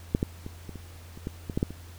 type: clicks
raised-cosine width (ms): 3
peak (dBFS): -9 / -12 / -24 / -25 / -27 / -29 / -18 / -20 / -13 / -11 / -25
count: 11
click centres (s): 0.149 / 0.229 / 0.464 / 0.693 / 0.757 / 1.175 / 1.271 / 1.498 / 1.575 / 1.629 / 1.706
effects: added 85 Hz sine -44 dBFS peak until 1.98 s + pink hiss -52 dBFS RMS until 1.98 s